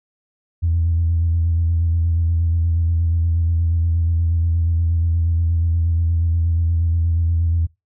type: tone with vibrato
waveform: sine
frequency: 83.5 Hz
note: E2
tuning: 23 cents sharp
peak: -14 dBFS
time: 0.62-7.67 s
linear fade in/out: 20 ms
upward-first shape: square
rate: 8.4 Hz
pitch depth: 27 cents each way
effects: noise-tail reverb RT60 0.2 s tail -21 dB re dry + tanh soft clip ceiling -10 dBFS